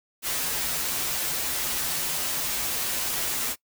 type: noise with comb filter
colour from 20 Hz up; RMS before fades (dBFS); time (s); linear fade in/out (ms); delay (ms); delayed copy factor
white; -28; 0.22-3.56; 50; 10; -0.75
effects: noise-tail reverb RT60 0.1 s tail -21 dB re dry